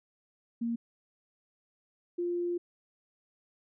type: tone pair in turn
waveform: sine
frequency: 233.1 / 349.3 Hz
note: A#3 / F4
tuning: 0 / 0 cents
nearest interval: perfect fifth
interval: 700 cents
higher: second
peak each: -29 / -29 dBFS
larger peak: neither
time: 0.61-0.76 / 2.18-2.58 s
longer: second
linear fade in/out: 10 ms
effects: none